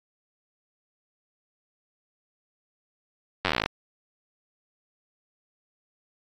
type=slowing click train; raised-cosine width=0.3 ms; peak=-7 dBFS; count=15; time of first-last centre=3.45-3.66 s; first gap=10 ms; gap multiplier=1.06; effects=AAC 64 kbps